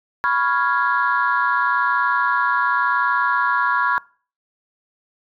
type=chord; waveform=sine; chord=C# dominant seventh; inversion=third; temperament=equal; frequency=987.8 / 1108.7 / 1396.9 / 1661.2 Hz; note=B5 / C#6 / E#6 / G#6; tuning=0 / 0 / 0 / 0 cents; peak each=-21 dBFS; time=0.24-3.98 s; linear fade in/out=0 ms; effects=noise-tail reverb RT60 0.4 s tail -22 dB re dry + tanh soft clip ceiling -8 dBFS